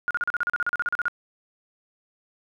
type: tone bursts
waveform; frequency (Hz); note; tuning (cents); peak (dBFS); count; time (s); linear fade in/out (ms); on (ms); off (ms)
sine; 1429; F6; +39; -21; 16; 0.08-1.082; 0; 27; 38
effects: none